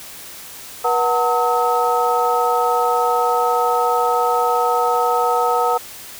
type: tone cluster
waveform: sine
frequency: 483.5 / 738 / 900 / 1280 Hz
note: B4 / F#5 / A5 / D#6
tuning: -37 / -5 / +39 / +49 cents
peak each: -20 dBFS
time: 0.84-5.78 s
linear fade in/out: 10 ms
effects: white hiss -36 dBFS RMS until 6.19 s